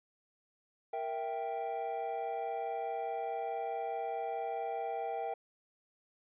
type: chord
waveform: triangle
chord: E diminished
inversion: second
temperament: equal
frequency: 466.2 / 659.3 / 784 Hz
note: Bb4 / E5 / G5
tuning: 0 / 0 / 0 cents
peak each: -38 / -38 / -35 dBFS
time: 0.93-5.34 s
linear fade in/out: 5 ms
effects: tanh soft clip ceiling -24 dBFS + resampled to 8000 Hz